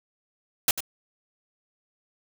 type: noise with echo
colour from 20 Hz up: white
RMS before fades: -20 dBFS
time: 0.68-0.71 s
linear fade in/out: 2 ms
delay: 95 ms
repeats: 1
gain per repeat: -11 dB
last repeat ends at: 0.805 s
effects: none